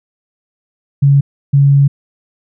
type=tone bursts at uneven times; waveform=sine; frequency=140.1 Hz; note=C#3; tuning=19 cents sharp; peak=-5 dBFS; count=2; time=1.02-1.21 / 1.53-1.88 s; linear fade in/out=10 ms; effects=none